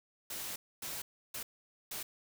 white noise bursts at uneven times, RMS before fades -41 dBFS, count 4, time 0.3-0.56 / 0.82-1.02 / 1.34-1.43 / 1.91-2.03 s, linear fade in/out 5 ms, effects none

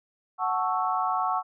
sine chord, F# minor seventh, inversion none, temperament equal, 740 / 880 / 1108.7 / 1318.5 Hz, F#5 / A5 / C#6 / E6, 0 / 0 / 0 / 0 cents, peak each -28 / -31 / -28 / -31 dBFS, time 0.38-1.43 s, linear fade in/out 50 ms, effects none

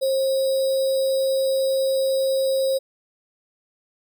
sine tone with sample-and-hold, 534 Hz, C5, 35 cents sharp, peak -18 dBFS, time 0.01-2.79 s, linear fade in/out 20 ms, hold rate 4410 Hz, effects none

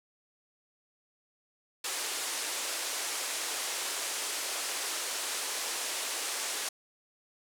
white band-pass noise, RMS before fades -35 dBFS, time 1.84-6.69 s, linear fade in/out 5 ms, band 340 to 10000 Hz, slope 24 dB/octave, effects none

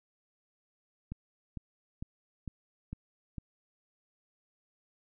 click train, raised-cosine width 5 ms, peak -26 dBFS, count 6, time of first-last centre 1.12-3.382 s, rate 2.21 Hz, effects none

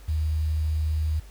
sine tone with quantisation, 77.78 Hz, D#2, in tune, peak -22 dBFS, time 0.08-1.2 s, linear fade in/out 10 ms, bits 8, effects added 50 Hz sine -44 dBFS peak until 1.3 s + pink hiss -54 dBFS RMS until 1.3 s

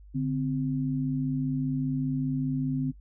sine tone pair together, 145.04 / 260 Hz, D3 / C4, -21 / -11 cents, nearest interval minor seventh, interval 1010 cents, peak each -28 dBFS, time 0.14-2.92 s, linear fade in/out 20 ms, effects noise-tail reverb RT60 0.1 s tail -17 dB re dry + added 50 Hz sine -47 dBFS peak until 3 s

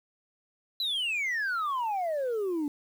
sine exponential sweep, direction down, 4060 to 282.6 Hz, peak -25 dBFS, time 0.8-2.68 s, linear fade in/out 2 ms, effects tanh soft clip ceiling -26 dBFS + 9-bit

